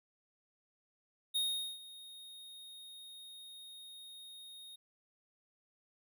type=tone with ADSR envelope; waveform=square; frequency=3719 Hz; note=A#7; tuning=5 cents flat; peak=-31 dBFS; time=1.34-4.76 s; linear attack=20 ms; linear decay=420 ms; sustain=-19 dB; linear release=8 ms; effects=none